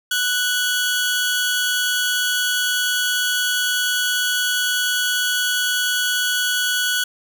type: tone pair together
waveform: sawtooth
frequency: 1483 / 3329 Hz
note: F#6 / G#7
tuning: +4 / +3 cents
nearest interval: octave + major second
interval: 1399 cents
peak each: -16 / -20 dBFS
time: 0.11-7.04 s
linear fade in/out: 5 ms
effects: none